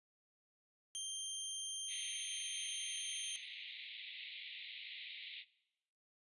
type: tone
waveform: 15% pulse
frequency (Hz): 3164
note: G7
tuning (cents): +15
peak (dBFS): -33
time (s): 0.95-3.36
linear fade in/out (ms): 0
type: band-pass noise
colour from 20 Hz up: white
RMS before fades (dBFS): -50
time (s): 1.87-5.45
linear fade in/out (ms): 50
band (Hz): 2000 to 4000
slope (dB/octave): 96
effects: noise-tail reverb RT60 0.9 s tail -20 dB re dry + resampled to 24000 Hz